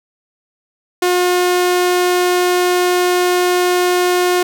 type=tone; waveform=sawtooth; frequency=358.8 Hz; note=F4; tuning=47 cents sharp; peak=-8 dBFS; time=1.02-4.43 s; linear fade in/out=5 ms; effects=none